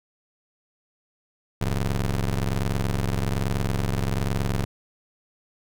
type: ring-modulated tone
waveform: 25% pulse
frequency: 68.4 Hz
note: C#2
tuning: 23 cents flat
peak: -16 dBFS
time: 1.61-4.65 s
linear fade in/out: 5 ms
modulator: 44.8 Hz
effects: none